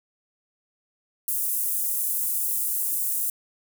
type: high-pass noise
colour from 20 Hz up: pink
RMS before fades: -26 dBFS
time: 1.28-3.3 s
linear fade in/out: 2 ms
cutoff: 9900 Hz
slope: 24 dB/octave
effects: none